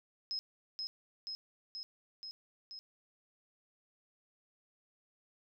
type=tone with echo; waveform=sine; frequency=5130 Hz; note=E8; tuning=48 cents flat; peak=-35 dBFS; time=0.31-0.39 s; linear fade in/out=0 ms; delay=480 ms; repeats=5; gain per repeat=-2 dB; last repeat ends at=2.79 s; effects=none